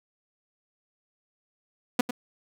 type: tone with echo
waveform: sawtooth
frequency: 246.2 Hz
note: B3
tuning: 5 cents flat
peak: -14 dBFS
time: 1.99-2.01 s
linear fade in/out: 5 ms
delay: 99 ms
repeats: 1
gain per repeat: -10 dB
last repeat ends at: 2.109 s
effects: none